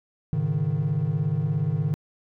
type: chord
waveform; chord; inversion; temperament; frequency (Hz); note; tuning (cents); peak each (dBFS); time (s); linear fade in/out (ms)
triangle; Ab suspended fourth; none; equal with one note detuned; 106.38 / 138.59 / 155.56; Ab2 / Db3 / Eb3; +42 / 0 / 0; -27 / -24 / -22; 0.33-1.94; 0
effects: tanh soft clip ceiling -14 dBFS